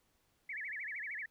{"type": "tone with vibrato", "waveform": "sine", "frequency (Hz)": 1975.5, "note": "B6", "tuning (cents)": 0, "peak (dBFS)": -39, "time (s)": [0.49, 1.26], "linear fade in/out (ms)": 5, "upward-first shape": "sine", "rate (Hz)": 13, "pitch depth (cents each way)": 270, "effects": ["pink hiss -75 dBFS RMS until 1.3 s"]}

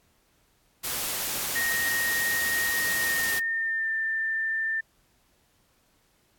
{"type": "noise", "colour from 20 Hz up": "white", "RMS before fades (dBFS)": -30, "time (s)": [0.83, 3.4], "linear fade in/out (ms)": 20}
{"type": "tone with pitch glide", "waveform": "sine", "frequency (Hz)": [1864.7, 1786.7], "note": ["A#6", "A6"], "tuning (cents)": [0, 26], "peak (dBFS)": -25, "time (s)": [1.55, 4.81], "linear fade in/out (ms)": 10, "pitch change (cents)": -74, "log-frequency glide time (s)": [2.94, 3.92]}
{"effects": ["pink hiss -66 dBFS RMS until 6.38 s", "AAC 64 kbps"]}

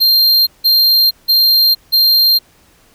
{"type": "tone bursts", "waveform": "square", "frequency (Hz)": 4186, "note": "C8", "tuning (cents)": 0, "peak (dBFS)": -8, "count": 4, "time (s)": [0, 2.39], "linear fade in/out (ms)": 20, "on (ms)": 470, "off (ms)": 170, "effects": ["pink hiss -50 dBFS RMS until 2.94 s"]}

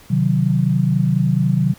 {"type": "chord", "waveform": "sine", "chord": "C diminished", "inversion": "none", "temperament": "equal with one note detuned", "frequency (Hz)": [130.81, 155.11, 185], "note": ["C3", "Eb3", "Gb3"], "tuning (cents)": [0, -5, 0], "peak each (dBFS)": -18, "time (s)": [0.1, 1.74], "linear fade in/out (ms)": 10, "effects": ["pink hiss -46 dBFS RMS until 1.78 s"]}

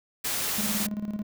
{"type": "noise", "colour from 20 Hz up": "white", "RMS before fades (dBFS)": -29, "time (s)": [0.24, 0.87], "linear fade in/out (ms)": 10}
{"type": "tone with tremolo", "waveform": "triangle", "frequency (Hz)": 209.1, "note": "G#3", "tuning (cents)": 12, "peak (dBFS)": -25, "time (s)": [0.58, 1.23], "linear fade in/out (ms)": 5, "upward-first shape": "square", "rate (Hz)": 18, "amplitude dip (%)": 65}
{"effects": []}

